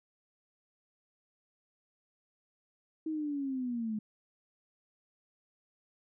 sine linear sweep, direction down, 319.9 to 210 Hz, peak -32 dBFS, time 3.06-3.99 s, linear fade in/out 5 ms, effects none

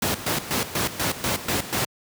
pink noise with tremolo, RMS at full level -23 dBFS, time 0.02-1.85 s, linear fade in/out 5 ms, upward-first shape square, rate 4.1 Hz, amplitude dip 75%, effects high-pass 100 Hz 12 dB/octave

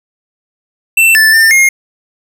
square tone with pitch steps, 2680 / 1757 / 1797 / 2137 Hz, E7 / A6 / A6 / C7, +28 / -3 / +36 / +36 cents, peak -5 dBFS, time 0.97-1.69 s, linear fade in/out 5 ms, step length 180 ms, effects none

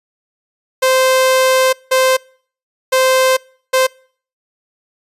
sawtooth tone bursts at uneven times, 520 Hz, C5, 11 cents flat, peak -6 dBFS, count 4, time 0.82-1.73 / 1.91-2.17 / 2.92-3.37 / 3.73-3.87 s, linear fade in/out 10 ms, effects noise-tail reverb RT60 0.5 s tail -26 dB re dry + resampled to 32000 Hz

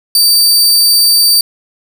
sawtooth tone, 4631 Hz, D8, 25 cents flat, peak -3 dBFS, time 0.15-1.41 s, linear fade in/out 2 ms, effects none

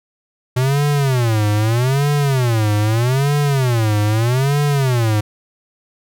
square tone with vibrato, 123.47 Hz, B2, in tune, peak -14 dBFS, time 0.56-5.21 s, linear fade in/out 10 ms, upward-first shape sine, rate 0.8 Hz, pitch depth 290 cents each way, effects none

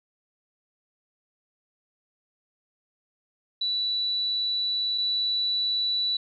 sine tone pair in turn, 3951 / 3951 Hz, B7 / B7, 0 / 0 cents, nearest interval unison, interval 0 cents, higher neither, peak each -24 / -23 dBFS, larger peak second, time 3.61-4.98 / 4.98-6.17 s, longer first, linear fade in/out 5 ms, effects none

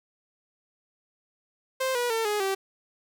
sawtooth tone with pitch steps, 523.3 / 485.4 / 450.3 / 417.7 / 387.5 Hz, C5 / B4 / A4 / G#4 / G4, 0 / -30 / +40 / +10 / -20 cents, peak -21 dBFS, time 1.8-2.55 s, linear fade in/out 10 ms, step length 150 ms, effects none

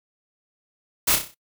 white noise with echo, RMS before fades -19 dBFS, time 1.07-1.16 s, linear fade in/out 10 ms, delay 31 ms, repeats 6, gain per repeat -6 dB, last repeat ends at 1.346 s, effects noise-tail reverb RT60 0.1 s tail -22 dB re dry

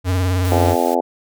square tone with vibrato, 91.4 Hz, F#2, 21 cents flat, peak -16 dBFS, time 0.04-0.76 s, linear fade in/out 50 ms, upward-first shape triangle, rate 19 Hz, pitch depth 71 cents each way
white noise, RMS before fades -34 dBFS, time 0.44-0.95 s, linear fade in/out 10 ms
harmonic tone, 85.6 Hz, F2, 34 cents flat, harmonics 3 / 4 / 5 / 6 / 7 / 8 / 9 / 10, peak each -23 / -23 / -23 / -23 / -23 / -23 / -23 / -23 dBFS, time 0.51-1.01 s, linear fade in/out 10 ms
effects none

